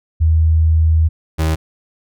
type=tone pair in turn; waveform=sine / 35% pulse; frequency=80 / 79.31 Hz; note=D#2 / D#2; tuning=+49 / +34 cents; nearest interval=unison; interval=15 cents; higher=first; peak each=-9 / -12 dBFS; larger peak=first; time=0.2-1.09 / 1.38-1.56 s; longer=first; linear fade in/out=20 ms; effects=none